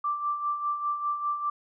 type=tone with tremolo; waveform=sine; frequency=1174.7 Hz; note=D6; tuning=in tune; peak=-24 dBFS; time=0.04-1.5 s; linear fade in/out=5 ms; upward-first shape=sine; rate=5 Hz; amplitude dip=60%; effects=none